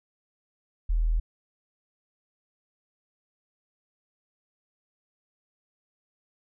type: tone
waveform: sine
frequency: 40.36 Hz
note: E1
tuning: 36 cents flat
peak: -21 dBFS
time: 0.89-1.2 s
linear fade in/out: 10 ms
effects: none